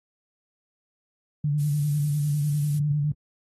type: tone with vibrato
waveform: sine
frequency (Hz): 146.83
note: D3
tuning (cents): 0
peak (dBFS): -21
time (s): 1.44-3.12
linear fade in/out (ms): 5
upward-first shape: square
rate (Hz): 10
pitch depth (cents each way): 36
type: noise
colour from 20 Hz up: violet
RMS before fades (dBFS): -39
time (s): 1.59-2.79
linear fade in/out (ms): 10
effects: AAC 32 kbps